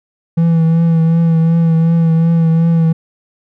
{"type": "tone with vibrato", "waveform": "triangle", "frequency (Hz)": 164.81, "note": "E3", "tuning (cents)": 0, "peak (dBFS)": -6, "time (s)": [0.37, 2.93], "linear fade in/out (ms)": 10, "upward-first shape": "triangle", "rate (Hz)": 2.7, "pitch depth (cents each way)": 33, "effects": []}